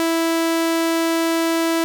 sawtooth tone, 329.6 Hz, E4, in tune, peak -13 dBFS, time 0-1.84 s, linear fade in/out 0 ms, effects none

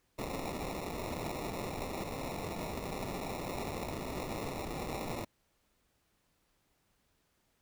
violet noise with sample-and-hold, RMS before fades -39 dBFS, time 0.18-5.25 s, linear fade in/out 10 ms, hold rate 1575 Hz, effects pink hiss -75 dBFS RMS until 7.61 s

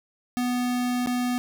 square tone with dropouts, 246.9 Hz, B3, in tune, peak -24 dBFS, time 0.37-1.38 s, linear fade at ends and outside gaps 0 ms, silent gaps 1.061-1.072 s, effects none

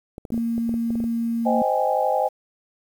clicks, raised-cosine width 2 ms, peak -21 dBFS, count 12, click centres 0.181 / 0.252 / 0.304 / 0.343 / 0.378 / 0.58 / 0.693 / 0.741 / 0.905 / 0.955 / 1.003 / 1.041 s
sine tone, 231.3 Hz, A#3, 13 cents flat, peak -21 dBFS, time 0.32-1.62 s, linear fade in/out 2 ms
sine chord, Ab major seventh, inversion first, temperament just, 519.1 / 623 / 778.7 / 830.6 Hz, C5 / Eb5 / G5 / Ab5, -14 / +2 / -12 / 0 cents, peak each -24 dBFS, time 1.45-2.29 s, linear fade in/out 20 ms
effects 8-bit

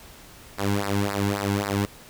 sawtooth tone with flanger, 100.5 Hz, G2, 44 cents sharp, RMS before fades -25 dBFS, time 0.58-1.86 s, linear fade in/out 10 ms, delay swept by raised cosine 0.3 to 1.7 ms, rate 3.7 Hz, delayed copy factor -1, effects pink hiss -47 dBFS RMS until 2.09 s

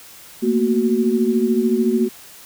sine tone cluster, 224.5 / 238.2 / 371.4 Hz, A3 / A#3 / F#4, +35 / +38 / +7 cents, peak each -19 dBFS, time 0.42-2.09 s, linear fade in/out 20 ms, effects white hiss -42 dBFS RMS until 2.45 s

